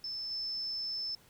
sine tone with level steps, 5270 Hz, E8, 1 cent flat, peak -36 / -34 dBFS, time 0.04-1.15 s, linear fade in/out 2 ms, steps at 0.31 s, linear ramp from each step 2 ms, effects pink hiss -62 dBFS RMS until 1.29 s

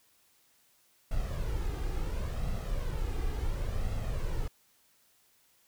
brown noise with flanger, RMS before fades -32 dBFS, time 1.11-4.48 s, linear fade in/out 5 ms, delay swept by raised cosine 1.5 to 2.5 ms, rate 0.71 Hz, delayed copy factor +0.55, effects white hiss -67 dBFS RMS until 5.67 s

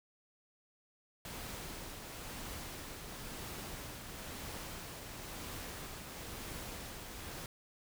pink noise with tremolo, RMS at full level -44 dBFS, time 1.25-7.46 s, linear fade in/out 2 ms, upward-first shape triangle, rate 0.99 Hz, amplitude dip 35%, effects none

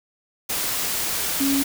sine tone in noise, 275.1 Hz, C#4, 13 cents flat, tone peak -19 dBFS, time 1.4-1.63 s, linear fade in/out 10 ms, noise white, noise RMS -25 dBFS, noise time 0.49-1.64 s, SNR +3 dB, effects none

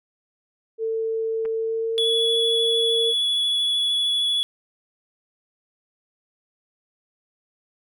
sine tone with pitch glide, 447.5 to 458.5 Hz, A4 to A#4, +29 to -29 cents, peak -22 dBFS, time 0.78-3.14 s, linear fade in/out 50 ms, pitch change +42 cents, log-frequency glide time 1.56-2.32 s
clicks, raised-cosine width 0.5 ms, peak -27 dBFS, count 2, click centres 1.452 / 1.457 s
triangle tone with vibrato, 3400 Hz, G#7, 40 cents sharp, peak -18 dBFS, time 1.98-4.43 s, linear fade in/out 0 ms, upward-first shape square, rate 13 Hz, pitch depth 11 cents each way
effects none

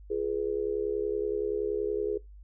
sine tone with amplitude modulation, 417.7 Hz, G#4, 10 cents sharp, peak -23 dBFS, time 0.1-2.18 s, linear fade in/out 10 ms, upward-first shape sine, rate 70.6 Hz, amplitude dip 90%, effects noise-tail reverb RT60 0.2 s tail -22 dB re dry + added 50 Hz sine -46 dBFS peak until 2.43 s

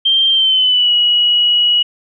sine tone with pitch glide, 3161 to 2915 Hz, G7 to F#7, +14 to -26 cents, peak -9 dBFS, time 0.05-1.83 s, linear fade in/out 10 ms, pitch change -140 cents, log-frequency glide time 0.31-0.93 s, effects none

